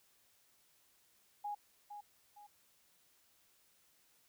sine tone with echo, 826 Hz, G#5, 10 cents flat, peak -38 dBFS, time 1.44-1.55 s, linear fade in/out 10 ms, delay 460 ms, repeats 2, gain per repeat -8 dB, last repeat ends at 2.47 s, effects white hiss -71 dBFS RMS until 4.28 s

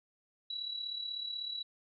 sine tone with amplitude modulation, 3919 Hz, B7, 14 cents flat, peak -34 dBFS, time 0.5-1.63 s, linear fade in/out 5 ms, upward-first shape sine, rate 36.2 Hz, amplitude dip 60%, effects none

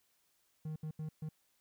triangle tone bursts at uneven times, 155.56 Hz, D#3, in tune, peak -36 dBFS, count 4, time 0.65-0.76 / 0.83-0.91 / 0.99-1.09 / 1.22-1.29 s, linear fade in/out 5 ms, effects white hiss -75 dBFS RMS until 1.6 s

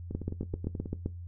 two click trains, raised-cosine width 3 ms, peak -24 / -19 dBFS, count 8 / 8, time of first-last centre 0.11-0.859 / 0.15-1.06 s, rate 9.35 / 7.69 Hz, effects noise-tail reverb RT60 0.2 s tail -17 dB re dry + added 87 Hz sine -39 dBFS peak until 1.27 s

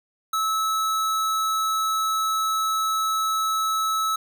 square tone, 1300 Hz, E6, 24 cents flat, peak -22 dBFS, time 0.33-4.16 s, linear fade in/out 5 ms, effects none

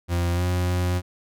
40% pulse tone with pitch glide, 86.9 to 89.55 Hz, F2 to F2, -8 to +44 cents, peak -20 dBFS, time 0.08-1.02 s, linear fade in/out 50 ms, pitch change +52 cents, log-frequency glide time 0.35-0.42 s, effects none

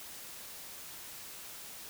silence, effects white hiss -47 dBFS RMS until 1.89 s

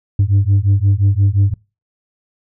sine beating tone pair, 96.6 / 102.3 Hz, G2 / G#2, -25 / -26 cents, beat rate 5.7 Hz, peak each -11 dBFS, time 0.19-1.54 s, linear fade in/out 5 ms, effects noise-tail reverb RT60 0.3 s tail -26 dB re dry + tanh soft clip ceiling -7 dBFS

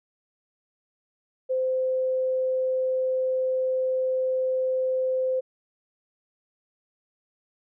sine tone, 517 Hz, C5, 21 cents flat, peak -22 dBFS, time 1.49-5.41 s, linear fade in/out 20 ms, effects none

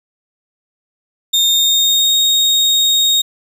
35% pulse tone with pitch glide, 3659 to 3725 Hz, A#7 to A#7, -33 to -2 cents, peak -9 dBFS, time 1.33-3.22 s, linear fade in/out 10 ms, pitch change +31 cents, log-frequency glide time 1.48-2.15 s, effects none

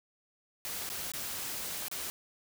white noise with dropouts, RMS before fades -38 dBFS, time 0.65-2.1 s, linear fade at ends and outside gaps 0 ms, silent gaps 0.891-0.9 / 1.118-1.136 / 1.883-1.914 s, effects none

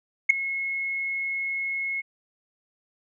sine tone with ADSR envelope, 2174 Hz, C#7, 34 cents flat, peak -8 dBFS, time 0.29-2.02 s, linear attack 12 ms, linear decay 6 ms, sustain -18 dB, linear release 24 ms, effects tanh soft clip ceiling -6 dBFS

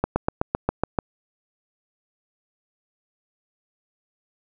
slowing click train, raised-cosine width 1 ms, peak -6 dBFS, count 8, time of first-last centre 0.04-0.988 s, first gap 120 ms, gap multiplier 1.04, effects none

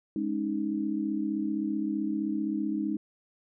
sine chord, Ab suspended fourth, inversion none, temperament equal with one note detuned, 207.7 / 275.6 / 311.1 Hz, Ab3 / Db4 / Eb4, 0 / -10 / 0 cents, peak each -32 / -34 / -30 dBFS, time 0.16-2.97 s, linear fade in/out 2 ms, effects none

